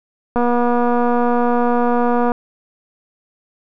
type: click train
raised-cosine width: 1 ms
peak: -5 dBFS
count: 473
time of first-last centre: 0.36-2.319 s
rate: 241 Hz
effects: none